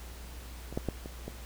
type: clicks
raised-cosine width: 2 ms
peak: -28 / -17 / -17 / -28 / -24 dBFS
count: 5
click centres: 0.726 / 0.775 / 0.887 / 1.059 / 1.28 s
effects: added 60 Hz sine -43 dBFS peak until 1.45 s + pink hiss -50 dBFS RMS until 1.45 s